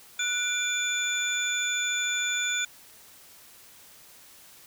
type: tone cluster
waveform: sine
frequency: 1473 / 2374 / 3507 / 6920 Hz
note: F#6 / D7 / A7 / A8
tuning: -8 / +18 / -6 / -30 cents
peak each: -31 dBFS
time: 0.19-2.65 s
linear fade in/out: 5 ms
effects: white hiss -52 dBFS RMS until 4.66 s